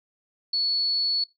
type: tone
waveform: sine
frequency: 4412 Hz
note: C#8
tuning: 9 cents flat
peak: -22 dBFS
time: 0.53-1.24 s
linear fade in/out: 5 ms
effects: noise-tail reverb RT60 0.2 s tail -20 dB re dry